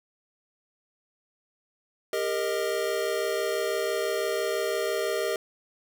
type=chord; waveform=square; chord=Eb major; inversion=first; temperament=equal with one note detuned; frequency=400.2 / 466.2 / 622.3 Hz; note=G4 / Bb4 / Eb5; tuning=+36 / 0 / 0 cents; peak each=-31 dBFS; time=2.13-5.36 s; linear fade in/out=2 ms; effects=none